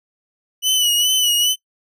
sawtooth tone with vibrato, 2960 Hz, F#7, in tune, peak -11 dBFS, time 0.62-1.56 s, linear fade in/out 50 ms, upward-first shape sine, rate 2.4 Hz, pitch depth 52 cents each way, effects noise-tail reverb RT60 0.1 s tail -21 dB re dry

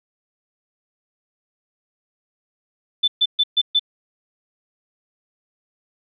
sine tone bursts, 3520 Hz, A7, in tune, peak -13 dBFS, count 5, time 3.03-3.795 s, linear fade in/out 10 ms, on 49 ms, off 130 ms, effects none

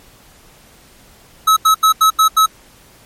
square tone bursts, 1290 Hz, E6, 38 cents flat, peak -8 dBFS, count 6, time 1.47-2.462 s, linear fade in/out 10 ms, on 97 ms, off 82 ms, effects pink hiss -46 dBFS RMS until 3.05 s + MP3 64 kbps

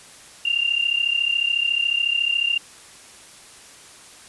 sine tone pair together, 2777 / 2811 Hz, F7 / F7, -10 / +11 cents, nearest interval unison, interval 21 cents, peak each -21 / -22 dBFS, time 0.45-2.58 s, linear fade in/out 5 ms, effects white hiss -45 dBFS RMS until 4.28 s + resampled to 24000 Hz

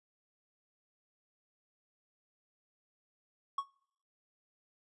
triangle tone with exponential decay, 1108.7 Hz, C#6, in tune, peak -26 dBFS, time 3.58-3.68 s, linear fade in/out 5 ms, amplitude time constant 20 ms, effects noise-tail reverb RT60 0.6 s tail -23 dB re dry + resampled to 24000 Hz

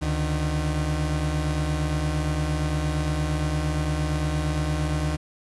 35% pulse tone pair together, 72.1 / 152.88 Hz, D2 / D#3, -31 / -30 cents, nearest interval octave + minor second, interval 1301 cents, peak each -24 dBFS, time 0.01-5.17 s, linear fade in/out 20 ms, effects resampled to 24000 Hz + 9-bit

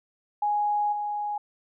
sine tone with level steps, 830.6 Hz, G#5, in tune, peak -22 / -27 dBFS, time 0.42-1.38 s, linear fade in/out 5 ms, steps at 0.92 s, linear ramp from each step 10 ms, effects none

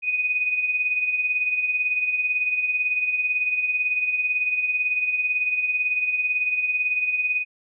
sine tone with tremolo, 2490 Hz, D#7, 1 cent sharp, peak -18 dBFS, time 0.02-7.45 s, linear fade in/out 50 ms, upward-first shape sine, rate 18 Hz, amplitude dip 55%, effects none

